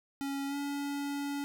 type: tone with pitch glide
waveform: square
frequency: 277.2 to 283.8 Hz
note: C#4 to C#4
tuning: 0 to +41 cents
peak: -34 dBFS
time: 0.21-1.44 s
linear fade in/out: 0 ms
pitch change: +41 cents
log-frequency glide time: 0.47-0.56 s
effects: none